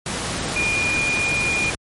sine tone in noise, 2428 Hz, D#7, 43 cents flat, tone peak -19 dBFS, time 0.56-1.7 s, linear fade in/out 2 ms, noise pink, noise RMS -25 dBFS, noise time 0.06-1.75 s, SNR +3 dB, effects high-pass 60 Hz 12 dB/octave + MP3 48 kbps

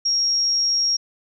sine tone, 5588 Hz, F8, in tune, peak -17 dBFS, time 0.05-0.97 s, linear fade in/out 10 ms, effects none

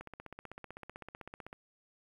click train, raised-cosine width 0.5 ms, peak -30 dBFS, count 25, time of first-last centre 0.01-1.529 s, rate 15.8 Hz, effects 10-bit

